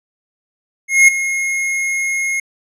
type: tone with ADSR envelope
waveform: square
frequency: 2154 Hz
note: C7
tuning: 50 cents sharp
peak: -4 dBFS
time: 0.88-2.4 s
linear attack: 200 ms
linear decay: 9 ms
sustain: -13 dB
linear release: 5 ms
effects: low-pass 11000 Hz 12 dB/octave